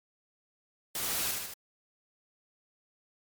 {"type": "noise with echo", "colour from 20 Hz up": "white", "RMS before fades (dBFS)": -34, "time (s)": [0.95, 1.31], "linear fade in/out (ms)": 2, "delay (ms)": 76, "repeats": 3, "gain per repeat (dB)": -3, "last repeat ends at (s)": 1.538, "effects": ["MP3 96 kbps"]}